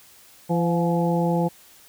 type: harmonic tone with a mistuned harmonic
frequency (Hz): 170.1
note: F3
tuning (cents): -45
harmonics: 1 / 2 / 3 / 4 / 5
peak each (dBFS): -21 / -27 / -26 / -31 / -28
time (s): 0.49-1.49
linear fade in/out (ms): 20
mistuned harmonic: 4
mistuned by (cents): +63
effects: white hiss -51 dBFS RMS until 1.88 s